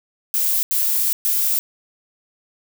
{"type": "noise bursts at uneven times", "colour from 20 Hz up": "violet", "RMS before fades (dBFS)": -19, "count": 3, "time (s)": [[0.34, 0.63], [0.71, 1.13], [1.25, 1.59]], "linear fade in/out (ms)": 0, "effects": []}